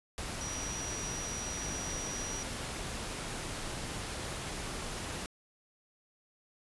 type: tone in noise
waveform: sine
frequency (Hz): 5800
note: F#8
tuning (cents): -35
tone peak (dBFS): -39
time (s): 0.41-2.43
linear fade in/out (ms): 0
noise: pink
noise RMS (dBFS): -39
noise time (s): 0.18-5.26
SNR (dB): -3
effects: resampled to 24000 Hz